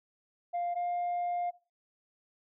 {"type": "tone pair in turn", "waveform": "sine", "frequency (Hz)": [699, 704.7], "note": ["F5", "F5"], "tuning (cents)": [1, 15], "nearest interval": "unison", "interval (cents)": 14, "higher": "second", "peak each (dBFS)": -28, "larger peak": "neither", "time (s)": [[0.53, 0.75], [0.75, 1.51]], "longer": "second", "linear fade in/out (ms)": 20, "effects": ["noise-tail reverb RT60 0.3 s tail -18 dB re dry", "tanh soft clip ceiling -28 dBFS"]}